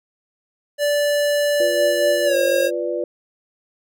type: tone with pitch glide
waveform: square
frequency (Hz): 583 to 540.8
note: D5 to C#5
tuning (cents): -13 to -43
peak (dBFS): -17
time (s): 0.78-2.71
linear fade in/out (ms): 50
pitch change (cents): -130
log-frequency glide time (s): 2.25-2.36
type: chord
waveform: sine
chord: B diminished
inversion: second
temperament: equal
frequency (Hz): 349.2 / 493.9 / 587.3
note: F4 / B4 / D5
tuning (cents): 0 / 0 / 0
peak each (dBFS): -25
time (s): 1.6-3.04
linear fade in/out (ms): 2
effects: none